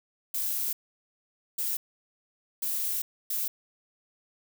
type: noise bursts at uneven times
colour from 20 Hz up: violet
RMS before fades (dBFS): -30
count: 4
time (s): 0.34-0.73 / 1.58-1.77 / 2.62-3.02 / 3.3-3.48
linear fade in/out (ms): 5
effects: none